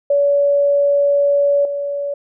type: tone with level steps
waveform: sine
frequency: 569 Hz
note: C#5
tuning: 45 cents sharp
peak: -11 / -19 dBFS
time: 0.1-2.14 s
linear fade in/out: 5 ms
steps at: 1.65 s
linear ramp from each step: 2 ms
effects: none